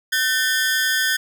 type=ring-modulated tone; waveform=sawtooth; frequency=1661.2 Hz; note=G#6; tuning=in tune; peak=-11 dBFS; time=0.12-1.17 s; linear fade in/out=10 ms; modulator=136 Hz; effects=none